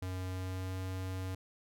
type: tone with pitch glide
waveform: square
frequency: 92.5 to 93.57 Hz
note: F#2 to F#2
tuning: 0 to +20 cents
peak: -37 dBFS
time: 0.02-1.35 s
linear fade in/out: 5 ms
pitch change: +20 cents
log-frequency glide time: 0.23-0.77 s
effects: none